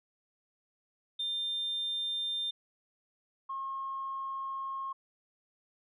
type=tone pair in turn; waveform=sine; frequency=3600 / 1078.4 Hz; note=A7 / C#6; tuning=+39 / -48 cents; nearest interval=octave + major sixth; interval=2087 cents; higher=first; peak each=-30 / -34 dBFS; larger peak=first; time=1.19-2.51 / 3.49-4.93 s; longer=second; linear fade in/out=10 ms; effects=tanh soft clip ceiling -28 dBFS